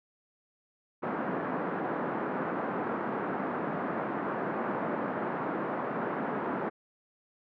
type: band-pass noise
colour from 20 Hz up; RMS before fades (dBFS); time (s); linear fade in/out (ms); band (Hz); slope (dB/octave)
pink; -33; 1.02-6.7; 20; 190 to 1500; 24
effects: none